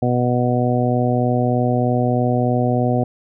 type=harmonic tone; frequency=123.2 Hz; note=B2; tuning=4 cents flat; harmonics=1 / 2 / 3 / 4 / 5 / 6; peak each=-19 / -20 / -26 / -24 / -24 / -24 dBFS; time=0.02-3.04 s; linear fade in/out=5 ms; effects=none